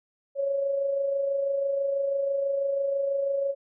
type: tone with amplitude modulation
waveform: sine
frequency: 554.4 Hz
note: C#5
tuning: in tune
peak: -22 dBFS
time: 0.35-3.55 s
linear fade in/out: 50 ms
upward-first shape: sine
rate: 26.1 Hz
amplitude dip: 40%
effects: none